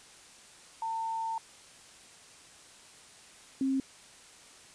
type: tone pair in turn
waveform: sine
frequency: 900 / 267.6 Hz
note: A5 / C4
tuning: +39 / +39 cents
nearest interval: octave + major sixth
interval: 2100 cents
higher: first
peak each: -31 / -26 dBFS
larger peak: second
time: 0.82-1.38 / 3.61-3.8 s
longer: first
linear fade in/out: 2 ms
effects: white hiss -54 dBFS RMS until 4.74 s + resampled to 22050 Hz